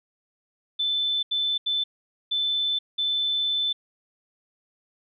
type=tone bursts at uneven times; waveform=sine; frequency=3522 Hz; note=A7; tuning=1 cent sharp; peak=-22 dBFS; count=5; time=0.79-1.23 / 1.31-1.58 / 1.66-1.84 / 2.31-2.79 / 2.98-3.73 s; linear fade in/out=10 ms; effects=none